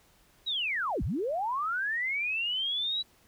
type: linear two-way sweep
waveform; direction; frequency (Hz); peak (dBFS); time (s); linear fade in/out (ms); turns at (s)
sine; down then up; 3951 to 38.16 to 3951; -28; 0.46-3.03; 20; 1.03
effects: pink hiss -63 dBFS RMS until 3.27 s